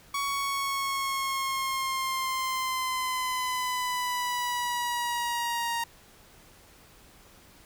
sawtooth linear sweep, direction down, 1122 to 932.3 Hz, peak -24 dBFS, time 0.14-5.84 s, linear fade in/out 5 ms, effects pink hiss -55 dBFS RMS until 7.65 s

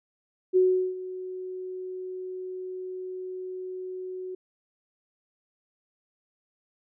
sine tone with ADSR envelope, 370 Hz, F#4, in tune, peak -16 dBFS, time 0.53-4.35 s, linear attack 34 ms, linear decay 380 ms, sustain -17 dB, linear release 5 ms, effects none

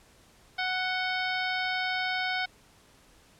harmonic tone with a mistuned harmonic, 740 Hz, F#5, in tune, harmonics 1 / 2 / 3 / 4 / 5 / 6 / 7, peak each -33 / -32 / -33 / -39 / -39 / -42 / -42 dBFS, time 0.58-2.46 s, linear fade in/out 10 ms, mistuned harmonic 4, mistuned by +73 cents, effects pink hiss -59 dBFS RMS until 3.39 s + low-pass 11000 Hz 12 dB/octave

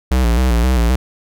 square tone with vibrato, 60.8 Hz, B1, 26 cents flat, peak -12 dBFS, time 0.11-0.96 s, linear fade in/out 5 ms, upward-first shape square, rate 3.8 Hz, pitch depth 85 cents each way, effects none

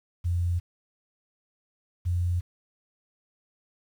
sine tone pair in turn, 87.2 / 88.11 Hz, F2 / F2, -2 / +16 cents, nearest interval unison, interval 18 cents, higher second, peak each -23 dBFS, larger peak neither, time 0.24-0.6 / 2.05-2.41 s, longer neither, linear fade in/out 20 ms, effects 9-bit

